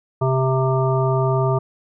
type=harmonic tone; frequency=131.5 Hz; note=C3; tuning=9 cents sharp; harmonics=1 / 3 / 5 / 7 / 9; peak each=-18 / -22 / -24 / -27 / -27 dBFS; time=0.21-1.59 s; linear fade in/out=10 ms; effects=none